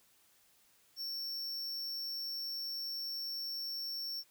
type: tone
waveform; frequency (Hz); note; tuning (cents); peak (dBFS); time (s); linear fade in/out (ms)
square; 5450; F8; -43; -38; 0.96-4.24; 50
effects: white hiss -68 dBFS RMS until 4.3 s